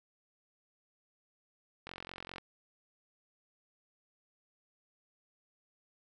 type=click train; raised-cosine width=0.3 ms; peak=-27 dBFS; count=24; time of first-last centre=1.87-2.382 s; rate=44.9 Hz; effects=none